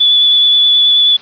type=tone with vibrato; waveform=sine; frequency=3448 Hz; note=A7; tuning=36 cents flat; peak=-6 dBFS; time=0-1.17 s; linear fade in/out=10 ms; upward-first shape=sine; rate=9.4 Hz; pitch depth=12 cents each way; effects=white hiss -35 dBFS RMS until 1.21 s + resampled to 11025 Hz